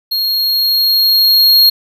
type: tone with level ramp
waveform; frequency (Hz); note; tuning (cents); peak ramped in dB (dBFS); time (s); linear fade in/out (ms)
square; 4267; C8; +33; -14 to -5; 0.11-1.7; 10
effects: none